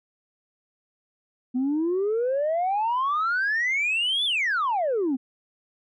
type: exponential two-way sweep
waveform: sine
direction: up then down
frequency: 245.6 to 3558 to 245.6 Hz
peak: -20 dBFS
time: 1.54-5.17 s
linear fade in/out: 20 ms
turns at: 4.25 s
effects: tanh soft clip ceiling -19 dBFS